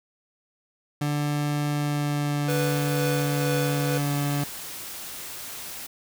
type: tone with pitch glide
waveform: 30% pulse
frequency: 146.83 to 143.73 Hz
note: D3 to D3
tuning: 0 to -37 cents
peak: -21 dBFS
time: 1.01-4.44 s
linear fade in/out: 5 ms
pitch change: -37 cents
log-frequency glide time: 1.71-3.53 s
type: tone with tremolo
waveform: square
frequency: 492.6 Hz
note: B4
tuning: 5 cents flat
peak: -26 dBFS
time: 2.48-3.98 s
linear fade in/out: 5 ms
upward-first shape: sine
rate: 2.1 Hz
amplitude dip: 50%
type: noise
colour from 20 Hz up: white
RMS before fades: -37 dBFS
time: 2.49-5.87 s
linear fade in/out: 10 ms
effects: none